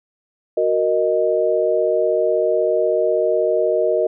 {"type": "chord", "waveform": "sine", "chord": "D# minor", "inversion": "first", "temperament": "equal", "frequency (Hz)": [370, 466.2, 622.3], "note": ["F#4", "A#4", "D#5"], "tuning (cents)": [0, 0, 0], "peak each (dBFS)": [-21, -19, -18], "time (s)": [0.57, 4.07], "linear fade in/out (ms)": 5, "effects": []}